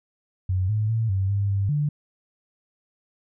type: tone with pitch steps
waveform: sine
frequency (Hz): 92.8 / 107.2 / 112.8 / 96.1 / 100.3 / 98.9 / 147.4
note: F#2 / A2 / A2 / G2 / G2 / G2 / D3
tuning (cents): +6 / -45 / +44 / -34 / +40 / +16 / +7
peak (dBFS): -20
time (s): 0.49-1.89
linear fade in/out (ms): 5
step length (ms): 200
effects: none